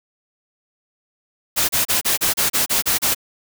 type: noise bursts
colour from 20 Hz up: white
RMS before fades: -18 dBFS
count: 10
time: 1.56-3.148 s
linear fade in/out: 20 ms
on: 130 ms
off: 32 ms
effects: none